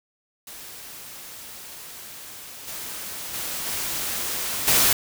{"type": "noise with level steps", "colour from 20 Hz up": "white", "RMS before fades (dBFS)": [-40, -34, -30, -28, -18], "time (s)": [0.47, 4.93], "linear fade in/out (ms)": 2, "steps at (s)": [2.67, 3.33, 3.66, 4.67], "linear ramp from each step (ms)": 10, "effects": []}